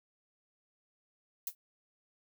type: noise with exponential decay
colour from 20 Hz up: violet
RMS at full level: -32 dBFS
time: 1.47-1.55 s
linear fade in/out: 2 ms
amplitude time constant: 17 ms
effects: none